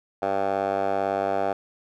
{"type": "tone with band-pass filter", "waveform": "10% pulse", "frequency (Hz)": 98, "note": "G2", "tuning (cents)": 0, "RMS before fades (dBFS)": -25, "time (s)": [0.22, 1.53], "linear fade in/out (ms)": 5, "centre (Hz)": 760, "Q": 3.6, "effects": []}